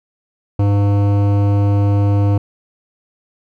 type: tone with hard clipping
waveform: sine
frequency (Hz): 101.1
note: G#2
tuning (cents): -46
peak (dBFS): -13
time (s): 0.59-2.38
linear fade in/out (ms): 5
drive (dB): 15
effects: none